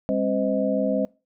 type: tone cluster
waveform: sine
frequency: 202.4 / 268.5 / 513 / 629 Hz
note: G#3 / C4 / C5 / D#5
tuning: -44 / +45 / -34 / +19 cents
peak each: -26 dBFS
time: 0.09-1.05 s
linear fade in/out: 0 ms
effects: noise-tail reverb RT60 0.3 s tail -24 dB re dry